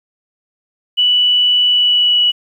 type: tone with pitch glide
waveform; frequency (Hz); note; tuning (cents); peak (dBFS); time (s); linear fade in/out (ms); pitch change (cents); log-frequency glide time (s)
sine; 2960 to 2938; F#7 to F#7; 0 to -13; -9; 0.97-2.32; 20; -13; 1.68-2.21
effects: 8-bit